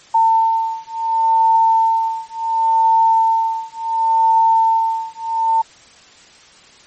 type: beating tone pair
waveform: sine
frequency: 900 / 900.7 Hz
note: A5 / A5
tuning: +39 / +40 cents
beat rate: 0.7 Hz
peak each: -15 dBFS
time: 0.14-5.62 s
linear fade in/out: 10 ms
effects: white hiss -45 dBFS RMS until 6.86 s + MP3 32 kbps